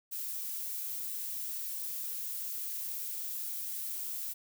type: noise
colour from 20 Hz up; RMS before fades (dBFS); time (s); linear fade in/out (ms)
violet; -38; 0.11-4.34; 20
effects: none